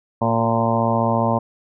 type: harmonic tone with a mistuned harmonic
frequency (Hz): 114.8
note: A#2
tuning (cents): -26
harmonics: 1 / 2 / 3 / 4 / 5 / 6 / 7 / 8 / 9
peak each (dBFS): -23 / -22 / -31 / -29 / -23 / -25 / -28 / -24 / -26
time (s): 0.21-1.39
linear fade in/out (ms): 10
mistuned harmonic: 3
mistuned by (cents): +31
effects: none